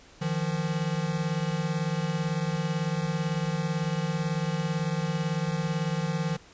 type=beating tone pair; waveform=square; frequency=153.8 / 171.8 Hz; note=D#3 / F3; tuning=-20 / -28 cents; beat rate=18 Hz; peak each=-30 dBFS; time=0.21-6.37 s; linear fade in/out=10 ms; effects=pink hiss -53 dBFS RMS until 6.53 s + resampled to 16000 Hz